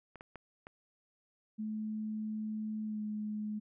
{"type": "clicks", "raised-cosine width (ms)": 0.5, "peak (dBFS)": [-34, -32, -31, -32], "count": 4, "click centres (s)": [0.157, 0.209, 0.357, 0.669]}
{"type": "tone with pitch glide", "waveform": "sine", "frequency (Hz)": [215.7, 212], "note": ["A3", "G#3"], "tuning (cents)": [-34, 36], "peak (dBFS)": -35, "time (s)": [1.58, 3.6], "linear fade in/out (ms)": 20, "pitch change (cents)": -30, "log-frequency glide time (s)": [2.85, 3.01]}
{"effects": []}